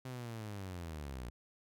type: linear sweep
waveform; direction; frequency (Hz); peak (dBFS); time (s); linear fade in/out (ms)
sawtooth; down; 130.81 to 57; -38; 0.05-1.3; 5
effects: none